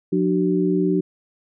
sine tone cluster, 179.2 / 299.7 / 379 Hz, F3 / D4 / F#4, +45 / +35 / +42 cents, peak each -21 dBFS, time 0.12-1.01 s, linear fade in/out 10 ms, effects none

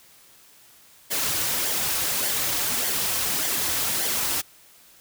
white noise with flanger, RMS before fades -25 dBFS, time 1.1-4.42 s, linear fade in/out 20 ms, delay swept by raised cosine 0.75 to 4.95 ms, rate 1.7 Hz, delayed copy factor -0.5, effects white hiss -53 dBFS RMS until 5 s

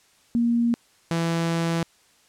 sine / sawtooth tone pair in turn, 235.3 / 166.68 Hz, A#3 / E3, +16 / +19 cents, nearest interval tritone, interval 597 cents, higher first, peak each -18 dBFS, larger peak neither, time 0.35-0.74 / 1.11-1.83 s, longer second, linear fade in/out 0 ms, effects white hiss -59 dBFS RMS until 2.28 s + low-pass 9000 Hz 12 dB/octave

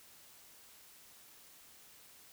silence, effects white hiss -59 dBFS RMS until 2.32 s

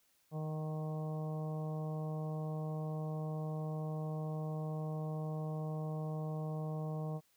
harmonic tone with a mistuned harmonic, 155.56 Hz, D#3, in tune, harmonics 1 / 2 / 3 / 4 / 5 / 6 / 7, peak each -37 / -51 / -47 / -48 / -51 / -58 / -55 dBFS, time 0.31-7.21 s, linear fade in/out 50 ms, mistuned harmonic 5, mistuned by -20 cents, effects white hiss -73 dBFS RMS until 7.36 s

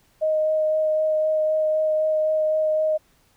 sine tone with vibrato, 622.3 Hz, D#5, in tune, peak -18 dBFS, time 0.21-2.98 s, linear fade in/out 20 ms, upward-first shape sine, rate 3.9 Hz, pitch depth 9 cents each way, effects pink hiss -61 dBFS RMS until 3.36 s

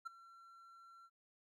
triangle tone with ADSR envelope, 1357 Hz, E6, 50 cents sharp, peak -38 dBFS, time 0.05-1.1 s, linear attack 18 ms, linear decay 11 ms, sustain -18 dB, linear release 51 ms, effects none

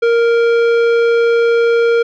sine tone with tanh clipping, 466.2 Hz, A#4, in tune, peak -11 dBFS, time 0.02-2.03 s, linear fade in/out 10 ms, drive 13 dB, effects none

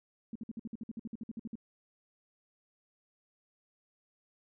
sine tone bursts, 225.5 Hz, A3, 43 cents sharp, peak -37 dBFS, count 16, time 0.33-1.555 s, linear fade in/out 2 ms, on 25 ms, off 55 ms, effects none

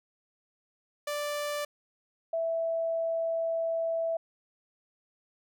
sawtooth / sine tone pair in turn, 587.3 / 659.2 Hz, D5 / E5, 0 / 0 cents, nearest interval major second, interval 200 cents, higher second, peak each -27 dBFS, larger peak neither, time 1.07-1.65 / 2.33-4.17 s, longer second, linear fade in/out 5 ms, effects none

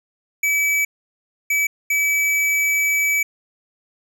square tone bursts at uneven times, 2294 Hz, D7, 41 cents flat, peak -17 dBFS, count 3, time 0.43-0.85 / 1.5-1.67 / 1.9-3.23 s, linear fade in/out 5 ms, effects none

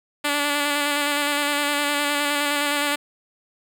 5% pulse tone with vibrato, 290 Hz, D4, 22 cents flat, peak -9 dBFS, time 0.24-2.96 s, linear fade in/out 10 ms, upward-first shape square, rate 9.7 Hz, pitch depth 19 cents each way, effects none

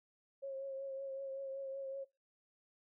sine tone with vibrato, 542 Hz, C#5, 39 cents flat, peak -40 dBFS, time 0.42-2.05 s, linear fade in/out 20 ms, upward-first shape triangle, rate 5.3 Hz, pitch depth 30 cents each way, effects noise-tail reverb RT60 0.3 s tail -26 dB re dry

